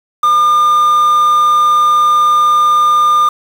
triangle tone with quantisation, 1206 Hz, D6, 46 cents sharp, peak -5 dBFS, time 0.23-3.29 s, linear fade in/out 5 ms, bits 5, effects none

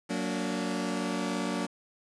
sawtooth chord, Gb augmented, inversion none, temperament just, 185 / 231.2 / 289.1 Hz, Gb3 / Bb3 / D4, 0 / -14 / -27 cents, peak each -30 dBFS, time 0.09-1.67 s, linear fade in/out 20 ms, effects resampled to 22050 Hz + 8-bit

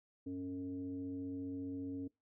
sine tone with frequency modulation, 275.9 Hz, C#4, 8 cents flat, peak -39 dBFS, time 0.26-2.08 s, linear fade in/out 10 ms, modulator 179 Hz, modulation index 0.55, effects noise-tail reverb RT60 0.2 s tail -21 dB re dry

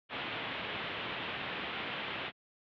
white low-pass noise, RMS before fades -39 dBFS, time 0.09-2.32 s, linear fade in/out 50 ms, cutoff 3400 Hz, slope 48 dB/octave, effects high-pass 100 Hz 12 dB/octave

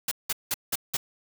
white noise bursts, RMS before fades -27 dBFS, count 5, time 0.08-0.97 s, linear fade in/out 5 ms, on 34 ms, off 180 ms, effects none

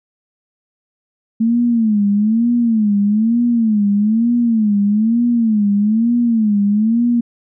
sine tone with vibrato, 220.2 Hz, A3, 2 cents sharp, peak -11 dBFS, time 1.4-7.21 s, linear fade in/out 10 ms, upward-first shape sine, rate 1.1 Hz, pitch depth 150 cents each way, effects none

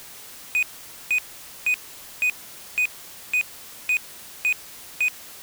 triangle tone bursts, 2489 Hz, D#7, in tune, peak -16 dBFS, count 9, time 0.55-5.083 s, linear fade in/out 0 ms, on 77 ms, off 480 ms, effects white hiss -42 dBFS RMS until 5.42 s

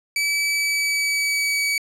sawtooth tone with pitch glide, 2300 to 2275 Hz, D7 to C#7, -37 to +44 cents, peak -16 dBFS, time 0.16-1.78 s, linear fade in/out 2 ms, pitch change -19 cents, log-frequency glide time 0.46-1.6 s, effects low-pass 11000 Hz 12 dB/octave

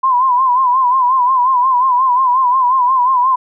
sine tone with vibrato, 1017 Hz, C6, 50 cents flat, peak -9 dBFS, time 0.03-3.36 s, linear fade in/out 10 ms, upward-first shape sine, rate 5.6 Hz, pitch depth 84 cents each way, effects none

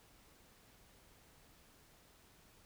silence, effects pink hiss -65 dBFS RMS until 2.65 s

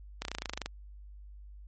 slowing click train, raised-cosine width 0.2 ms, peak -17 dBFS, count 13, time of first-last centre 0.22-0.66 s, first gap 31 ms, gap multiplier 1.03, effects added 50 Hz sine -46 dBFS peak until 1.67 s + MP3 32 kbps

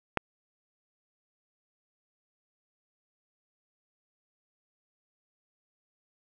click, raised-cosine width 0.5 ms, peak -10 dBFS, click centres 0.173 s, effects none

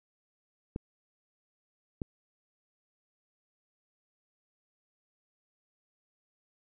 clicks, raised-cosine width 3 ms, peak -21 dBFS, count 2, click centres 0.761 / 2.018 s, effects none

